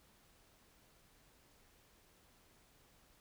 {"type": "silence", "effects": ["pink hiss -68 dBFS RMS until 3.2 s"]}